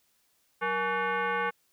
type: tone with frequency modulation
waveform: sine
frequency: 186.3 Hz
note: F#3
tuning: 12 cents sharp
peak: -26 dBFS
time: 0.61-1.51 s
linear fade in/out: 20 ms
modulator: 658 Hz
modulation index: 2.7
effects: white hiss -70 dBFS RMS until 1.72 s